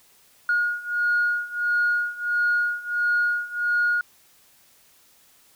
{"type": "beating tone pair", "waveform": "sine", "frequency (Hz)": [1436, 1437.5], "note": ["F6", "F6"], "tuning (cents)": [48, 50], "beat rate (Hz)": 1.5, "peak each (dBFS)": [-24, -22], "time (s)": [0.49, 4.01], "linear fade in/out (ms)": 2, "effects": ["tanh soft clip ceiling -14 dBFS", "white hiss -57 dBFS RMS until 5.55 s"]}